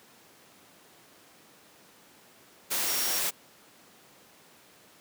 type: tone in noise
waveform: sine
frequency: 5588 Hz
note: F8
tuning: in tune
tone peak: -34 dBFS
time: 2.86-3.2 s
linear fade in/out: 20 ms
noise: white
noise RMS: -29 dBFS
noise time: 2.7-3.31 s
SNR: -8 dB
effects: pink hiss -56 dBFS RMS until 5 s + high-pass 200 Hz 12 dB/octave